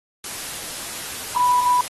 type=tone in noise; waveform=sine; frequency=987 Hz; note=B5; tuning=1 cent flat; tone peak=-14 dBFS; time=1.36-1.81 s; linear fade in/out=2 ms; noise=white; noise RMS=-31 dBFS; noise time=0.24-1.88 s; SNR=+14 dB; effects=AAC 32 kbps